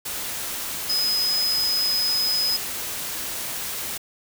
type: tone in noise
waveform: sine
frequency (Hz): 5050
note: D#8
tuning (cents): +25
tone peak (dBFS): -20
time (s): 0.89-2.57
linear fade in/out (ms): 10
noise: white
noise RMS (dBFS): -30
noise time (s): 0.05-3.98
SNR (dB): +7
effects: none